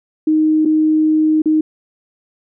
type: tone with dropouts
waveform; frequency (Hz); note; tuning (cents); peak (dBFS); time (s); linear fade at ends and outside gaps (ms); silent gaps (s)
sine; 311.1; D#4; 0; -10; 0.27-1.61; 5; 0.651-0.656 / 1.42-1.457
effects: none